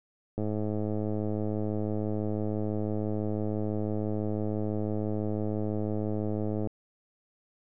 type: click train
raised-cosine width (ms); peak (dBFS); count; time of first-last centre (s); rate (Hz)
2; -19; 668; 0.38-6.672; 106
effects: none